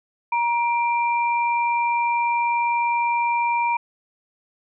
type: tone pair together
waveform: sine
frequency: 945.2 / 2366 Hz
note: A#5 / D7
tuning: +24 / +12 cents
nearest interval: octave + major third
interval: 1588 cents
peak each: -19 / -26 dBFS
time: 0.32-3.77 s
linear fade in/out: 5 ms
effects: none